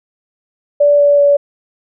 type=tone with pitch steps; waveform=sine; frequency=580 / 576 / 572 Hz; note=D5 / D5 / D5; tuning=-22 / -34 / -46 cents; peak=-6 dBFS; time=0.8-1.37 s; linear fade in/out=10 ms; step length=190 ms; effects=none